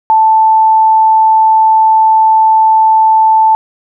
sine tone, 880 Hz, A5, in tune, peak -4 dBFS, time 0.1-3.55 s, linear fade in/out 0 ms, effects none

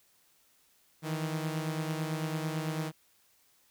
sawtooth beating tone pair, 155.8 / 164.8 Hz, D#3 / E3, +3 / 0 cents, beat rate 9 Hz, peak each -29 / -34 dBFS, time 1.02-2.92 s, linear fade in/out 50 ms, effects white hiss -67 dBFS RMS until 3.7 s

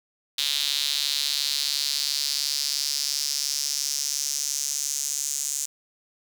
sawtooth tone with high-pass filter sweep, 142.9 Hz, D3, 47 cents flat, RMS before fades -27 dBFS, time 0.38-5.66 s, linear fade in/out 5 ms, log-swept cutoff 3700 to 6900 Hz, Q 3.6, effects none

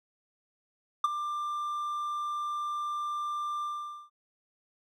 triangle tone with ADSR envelope, 1188 Hz, D6, 20 cents sharp, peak -17 dBFS, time 1.04-4.1 s, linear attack 4 ms, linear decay 22 ms, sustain -12 dB, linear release 470 ms, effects none

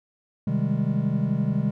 triangle chord, Ab major seventh, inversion first, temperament equal, 130.81 / 155.56 / 196 / 207.7 Hz, C3 / Eb3 / G3 / Ab3, 0 / 0 / 0 / 0 cents, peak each -25 dBFS, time 0.47-1.71 s, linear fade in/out 5 ms, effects none

